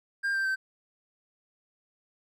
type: tone with pitch steps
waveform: triangle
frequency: 1600 / 1574.3 / 1549.1 Hz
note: G6 / G6 / G6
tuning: +35 / +7 / -21 cents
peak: -24 dBFS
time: 0.23-0.56 s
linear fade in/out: 20 ms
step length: 110 ms
effects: none